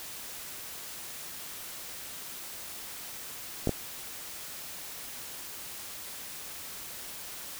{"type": "clicks", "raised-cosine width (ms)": 2, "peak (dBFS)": -13, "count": 2, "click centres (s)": [3.673, 3.693], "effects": ["white hiss -42 dBFS RMS until 7.59 s"]}